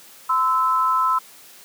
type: tone pair together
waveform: sine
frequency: 1024.5 / 1312 Hz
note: C6 / E6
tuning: -37 / -9 cents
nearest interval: major third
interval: 428 cents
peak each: -19 dBFS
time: 0.29-1.19 s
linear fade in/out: 10 ms
effects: white hiss -46 dBFS RMS until 1.64 s + high-pass 150 Hz 12 dB/octave